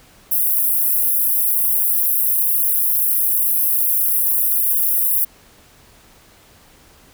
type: high-pass noise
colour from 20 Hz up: pink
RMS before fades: -17 dBFS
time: 0.31-5.25 s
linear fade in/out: 10 ms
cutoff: 11000 Hz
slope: 48 dB/octave
effects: pink hiss -49 dBFS RMS until 7.13 s